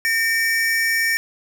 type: tone pair together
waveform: square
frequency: 1820.7 / 2293 Hz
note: A#6 / D7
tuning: -41 / -42 cents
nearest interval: major third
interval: 399 cents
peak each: -19 / -24 dBFS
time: 0.05-1.17 s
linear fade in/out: 0 ms
effects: none